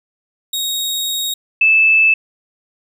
sawtooth / sine tone pair in turn, 3762 / 2626 Hz, A#7 / E7, +15 / -7 cents, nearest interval tritone, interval 622 cents, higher first, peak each -15 / -8 dBFS, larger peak second, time 0.53-1.34 / 1.61-2.14 s, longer first, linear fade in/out 5 ms, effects none

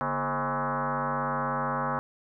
sine tone with frequency modulation, 145 Hz, D3, 22 cents flat, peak -26 dBFS, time 0.01-1.99 s, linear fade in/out 0 ms, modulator 193 Hz, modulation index 6.8, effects none

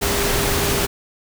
sine tone in noise, 403 Hz, G4, 48 cents sharp, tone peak -25 dBFS, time 0.01-0.87 s, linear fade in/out 20 ms, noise pink, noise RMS -20 dBFS, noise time 0.01-0.87 s, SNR -8 dB, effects none

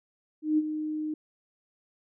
sine tone with ADSR envelope, 307.5 Hz, D#4, 20 cents flat, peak -19 dBFS, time 0.42-1.14 s, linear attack 160 ms, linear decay 35 ms, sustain -10 dB, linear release 4 ms, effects none

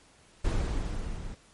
brown noise with level ramp, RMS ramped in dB -25 to -39 dBFS, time 0.44-1.35 s, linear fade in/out 10 ms, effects pink hiss -59 dBFS RMS until 1.53 s + MP3 48 kbps

